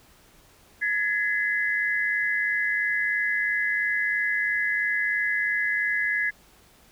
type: tone cluster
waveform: sine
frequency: 1677 / 1780 / 2036 Hz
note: G#6 / A6 / C7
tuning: +16 / +20 / -48 cents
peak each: -25 / -33 / -26 dBFS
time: 0.81-6.31 s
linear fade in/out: 20 ms
effects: pink hiss -56 dBFS RMS until 6.91 s